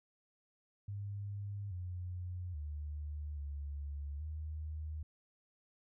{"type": "tone with pitch steps", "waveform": "sine", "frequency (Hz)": [101, 89.6, 74.5, 71.7, 77.3], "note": ["G#2", "F2", "D2", "D2", "D#2"], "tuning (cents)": [-48, 45, 25, -41, -11], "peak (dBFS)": -39, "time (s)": [0.88, 5.03], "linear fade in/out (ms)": 5, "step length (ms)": 830, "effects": []}